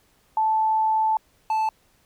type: tone pair in turn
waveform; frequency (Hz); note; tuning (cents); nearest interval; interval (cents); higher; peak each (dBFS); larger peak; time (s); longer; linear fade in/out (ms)
sine / triangle; 876 / 876; A5 / A5; -8 / -8; unison; 0; neither; -18; neither; 0.37-1.17 / 1.5-1.69; first; 2
effects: pink hiss -62 dBFS RMS until 2.05 s